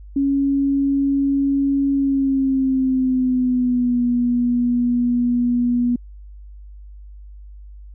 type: tone with pitch glide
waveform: sine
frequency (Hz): 277.2 to 242.7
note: C#4 to B3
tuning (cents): 0 to -30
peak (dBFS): -15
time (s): 0.16-5.96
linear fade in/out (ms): 5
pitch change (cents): -230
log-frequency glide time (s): 1.93-4.02
effects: added 50 Hz sine -36 dBFS peak until 7.94 s